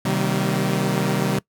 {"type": "chord", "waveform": "sawtooth", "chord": "C minor seventh", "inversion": "none", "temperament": "equal with one note detuned", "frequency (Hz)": [130.81, 155.56, 192.19, 233.1], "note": ["C3", "Eb3", "G3", "Bb3"], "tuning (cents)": [0, 0, -34, 0], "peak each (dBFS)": [-21, -21, -19, -25], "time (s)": [0.05, 1.39], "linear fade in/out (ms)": 5, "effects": ["noise-tail reverb RT60 0.1 s tail -22 dB re dry"]}